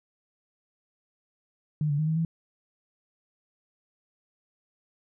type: tone with pitch steps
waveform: sine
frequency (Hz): 151.6 / 144.3 / 155.1 / 159 / 164.2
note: D#3 / D3 / D#3 / D#3 / E3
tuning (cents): -45 / -30 / -5 / +38 / -6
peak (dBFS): -23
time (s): 1.81-2.25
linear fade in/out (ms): 2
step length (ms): 88
effects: none